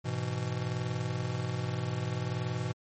square chord, E major, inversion first, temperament just, 103.01 / 123.61 / 164.81 Hz, G#2 / B2 / E3, -14 / +2 / 0 cents, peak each -38 / -34 / -38 dBFS, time 0.04-2.73 s, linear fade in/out 20 ms, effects MP3 32 kbps

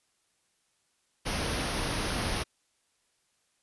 pink band-stop noise, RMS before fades -31 dBFS, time 1.25-2.44 s, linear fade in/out 20 ms, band 6200 to 9000 Hz, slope 96 dB/octave, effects white hiss -73 dBFS RMS until 3.62 s + resampled to 24000 Hz

